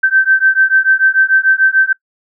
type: beating tone pair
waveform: sine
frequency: 1548 / 1554.8 Hz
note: G6 / G6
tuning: -22 / -15 cents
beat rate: 6.8 Hz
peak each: -11 dBFS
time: 0.03-1.93 s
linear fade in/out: 10 ms
effects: noise-tail reverb RT60 0.1 s tail -22 dB re dry